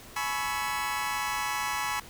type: chord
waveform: 25% pulse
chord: C# minor seventh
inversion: second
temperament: equal with one note detuned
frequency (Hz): 846.6 / 987.8 / 1108.7 / 1318.5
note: G#5 / B5 / C#6 / E6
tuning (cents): +33 / 0 / 0 / 0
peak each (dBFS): -30 / -30 / -31 / -33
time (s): 0.16-2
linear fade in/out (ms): 5
effects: pink hiss -48 dBFS RMS until 2.09 s